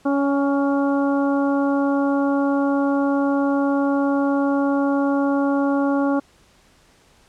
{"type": "harmonic tone with a mistuned harmonic", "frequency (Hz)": 280, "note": "C#4", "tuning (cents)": 18, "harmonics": [1, 2, 3, 4, 5], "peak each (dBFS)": [-18, -24, -28, -30, -32], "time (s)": [0.05, 6.2], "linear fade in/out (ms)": 10, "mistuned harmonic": 3, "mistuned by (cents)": -16, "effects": ["pink hiss -55 dBFS RMS until 7.28 s", "low-pass 9000 Hz 12 dB/octave"]}